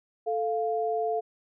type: tone pair together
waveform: sine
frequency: 440 / 698.5 Hz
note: A4 / F5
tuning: 0 / 0 cents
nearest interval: minor sixth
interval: 800 cents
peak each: -28 dBFS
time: 0.26-1.21 s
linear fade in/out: 20 ms
effects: none